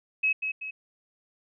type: tone with echo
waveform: sine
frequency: 2565 Hz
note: E7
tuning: 48 cents flat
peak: -21 dBFS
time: 0.23-0.33 s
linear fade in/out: 10 ms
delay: 190 ms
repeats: 2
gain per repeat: -6 dB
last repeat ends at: 0.71 s
effects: none